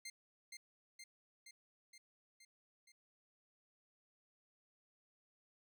15% pulse tone with echo, 2100 Hz, C7, 6 cents sharp, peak -40 dBFS, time 0.05-0.1 s, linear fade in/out 5 ms, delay 470 ms, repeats 6, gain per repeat -3 dB, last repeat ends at 2.92 s, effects none

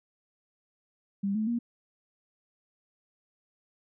sine tone with pitch steps, 198.6 / 216.6 / 236.2 Hz, G3 / A3 / A#3, +23 / -27 / +23 cents, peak -26 dBFS, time 1.23-1.59 s, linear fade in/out 10 ms, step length 120 ms, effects none

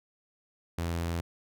sawtooth tone, 84.5 Hz, E2, 43 cents sharp, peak -26 dBFS, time 0.78-1.21 s, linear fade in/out 5 ms, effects none

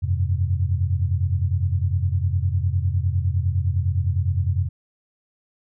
sine chord, F suspended second, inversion none, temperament equal with one note detuned, 88.17 / 98 / 130.81 Hz, F2 / G2 / C3, +17 / 0 / 0 cents, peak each -21 / -23 / -27 dBFS, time 0.02-4.69 s, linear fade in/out 20 ms, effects none

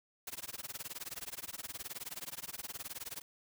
white noise with tremolo, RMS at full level -41 dBFS, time 0.27-3.22 s, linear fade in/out 2 ms, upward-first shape sine, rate 19 Hz, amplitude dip 100%, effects none

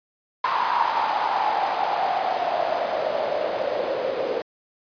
white noise with band-pass filter sweep, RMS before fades -24 dBFS, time 0.44-4.42 s, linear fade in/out 2 ms, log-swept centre 1000 to 490 Hz, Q 6.9, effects resampled to 11025 Hz

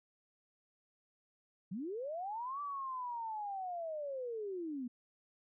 sine linear two-way sweep, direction up then down, 164.81 to 1167 to 234.2 Hz, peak -38 dBFS, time 1.71-4.88 s, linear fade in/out 10 ms, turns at 2.61 s, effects none

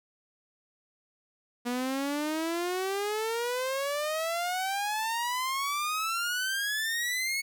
sawtooth exponential sweep, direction up, 239.9 to 2217 Hz, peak -25 dBFS, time 1.65-7.42 s, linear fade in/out 20 ms, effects none

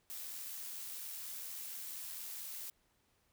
blue noise with amplitude modulation, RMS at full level -44 dBFS, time 0.1-2.7 s, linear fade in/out 0 ms, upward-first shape sine, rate 84.2 Hz, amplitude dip 25%, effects pink hiss -75 dBFS RMS until 3.32 s

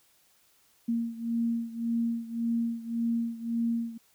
sine beating tone pair, 231.4 / 233.2 Hz, A#3 / A#3, -13 / +1 cents, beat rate 1.8 Hz, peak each -29 / -32 dBFS, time 0.88-3.98 s, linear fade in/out 10 ms, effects white hiss -65 dBFS RMS until 4.14 s

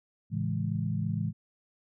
sine chord, A major seventh, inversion none, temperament equal, 110 / 138.59 / 164.81 / 207.7 Hz, A2 / C#3 / E3 / G#3, 0 / 0 / 0 / 0 cents, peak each -32 / -36 / -32 / -35 dBFS, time 0.3-1.33 s, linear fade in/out 50 ms, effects none

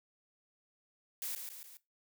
blue noise with echo, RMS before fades -39 dBFS, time 1.22-1.35 s, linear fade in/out 0 ms, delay 140 ms, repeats 3, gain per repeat -5 dB, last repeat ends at 1.77 s, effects noise-tail reverb RT60 0.2 s tail -18 dB re dry

